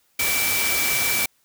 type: tone in noise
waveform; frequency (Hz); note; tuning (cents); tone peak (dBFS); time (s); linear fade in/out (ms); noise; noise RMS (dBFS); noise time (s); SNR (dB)
sine; 2320; D7; -22; -24; 0.19-1.26; 5; white; -23; 0.19-1.26; -4
effects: white hiss -64 dBFS RMS until 1.44 s